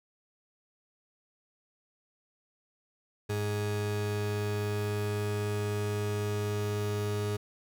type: tone pair together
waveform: 40% pulse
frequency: 103.83 / 415.3 Hz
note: G#2 / G#4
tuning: 0 / 0 cents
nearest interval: 2 octaves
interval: 2400 cents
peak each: -30 / -36 dBFS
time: 3.29-7.37 s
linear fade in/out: 10 ms
effects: none